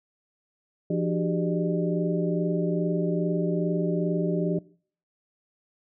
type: tone cluster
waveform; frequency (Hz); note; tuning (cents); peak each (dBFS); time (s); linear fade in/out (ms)
sine; 171 / 300.8 / 378.2 / 400.6 / 603; F3 / D4 / F#4 / G4 / D5; -36 / +42 / +38 / +38 / +46; -26 / -31 / -31 / -31 / -33; 0.9-4.59; 5
effects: noise-tail reverb RT60 0.5 s tail -22 dB re dry